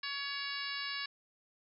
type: harmonic tone with a mistuned harmonic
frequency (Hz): 563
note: C#5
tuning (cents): +27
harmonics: 2 / 3 / 4 / 5 / 6 / 7 / 8 / 9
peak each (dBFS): -46 / -42 / -44 / -45 / -51 / -44 / -45 / -46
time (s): 0.03-1.06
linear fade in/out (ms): 5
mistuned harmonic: 9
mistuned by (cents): +29
effects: none